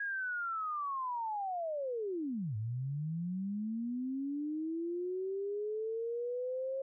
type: linear two-way sweep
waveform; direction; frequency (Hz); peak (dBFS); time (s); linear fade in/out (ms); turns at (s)
sine; down then up; 1658 to 104 to 541; -34; 0-6.82; 5; 2.56
effects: none